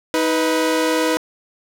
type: tone pair together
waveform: sawtooth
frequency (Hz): 316.1 / 493.9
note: D#4 / B4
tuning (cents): +27 / 0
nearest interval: minor sixth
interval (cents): 773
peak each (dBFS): -15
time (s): 0.14-1.17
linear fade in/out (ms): 0
effects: low-pass 12000 Hz 12 dB/octave + 7-bit